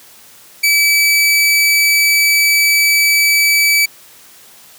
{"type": "tone", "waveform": "sawtooth", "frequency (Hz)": 2300, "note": "D7", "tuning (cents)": -37, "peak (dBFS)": -6, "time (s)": [0.63, 3.86], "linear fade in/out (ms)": 10, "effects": ["white hiss -42 dBFS RMS until 4.78 s", "high-pass 80 Hz 12 dB/octave"]}